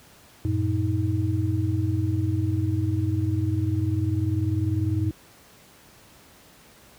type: tone cluster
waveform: sine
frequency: 93.3 / 113.4 / 315.3 Hz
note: F#2 / A#2 / D#4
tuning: +15 / -47 / +23 cents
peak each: -24 / -25 / -28 dBFS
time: 0.45-5.11 s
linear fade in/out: 0 ms
effects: pink hiss -52 dBFS RMS until 6.98 s + high-pass 60 Hz 12 dB/octave